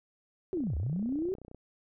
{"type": "linear two-way sweep", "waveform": "sine", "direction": "down then up", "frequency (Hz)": [392.2, 63.7, 392.2], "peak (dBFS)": -29, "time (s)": [0.53, 1.34], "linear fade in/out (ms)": 0, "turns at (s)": 0.76}
{"type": "click train", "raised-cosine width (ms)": 2, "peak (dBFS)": -34, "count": 32, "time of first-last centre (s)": [0.54, 1.546], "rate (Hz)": 30.8}
{"effects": []}